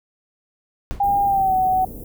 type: noise with exponential decay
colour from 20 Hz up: brown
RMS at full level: -25 dBFS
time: 0.91-1.13 s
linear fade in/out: 0 ms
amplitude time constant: 46 ms
type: tone with pitch glide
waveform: sine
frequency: 803 to 749.2 Hz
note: G5 to F#5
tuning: +41 to +21 cents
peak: -15 dBFS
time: 1-1.85 s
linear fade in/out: 5 ms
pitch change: -120 cents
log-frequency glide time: 1.25-1.56 s
type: band-stop noise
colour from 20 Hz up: pink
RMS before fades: -34 dBFS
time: 1.03-2.04 s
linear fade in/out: 2 ms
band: 500 to 13000 Hz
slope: 24 dB/octave
effects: none